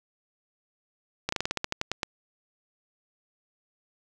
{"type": "slowing click train", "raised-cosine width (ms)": 0.2, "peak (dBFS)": -10, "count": 12, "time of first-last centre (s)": [1.29, 2.032], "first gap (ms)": 34, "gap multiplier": 1.13, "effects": []}